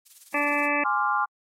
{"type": "noise with tremolo", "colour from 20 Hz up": "violet", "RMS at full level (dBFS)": -41, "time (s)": [0.05, 0.69], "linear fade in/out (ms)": 20, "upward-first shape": "sine", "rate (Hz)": 19, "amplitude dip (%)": 70}
{"type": "harmonic tone", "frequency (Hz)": 290.6, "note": "D4", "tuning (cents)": -18, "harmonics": [1, 2, 3, 4, 6, 7, 8, 9], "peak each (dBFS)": [-30, -30, -30, -30, -30, -30, -30, -30], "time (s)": [0.34, 0.84], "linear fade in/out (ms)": 5}
{"type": "chord", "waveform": "sine", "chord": "D half-diminished seventh", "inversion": "second", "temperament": "equal", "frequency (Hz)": [830.6, 1046.5, 1174.7, 1396.9], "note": ["Ab5", "C6", "D6", "F6"], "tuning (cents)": [0, 0, 0, 0], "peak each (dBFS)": -27, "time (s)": [0.84, 1.26], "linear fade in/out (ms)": 20}
{"effects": ["low-pass 10000 Hz 12 dB/octave", "AAC 48 kbps"]}